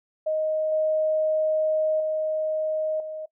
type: tone with level steps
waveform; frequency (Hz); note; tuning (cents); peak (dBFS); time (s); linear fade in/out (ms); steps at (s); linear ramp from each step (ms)
sine; 624; D#5; +5; -22 / -20 / -23 / -31; 0.26-3.26; 10; 0.72 / 2 / 3; 2
effects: noise-tail reverb RT60 0.1 s tail -20 dB re dry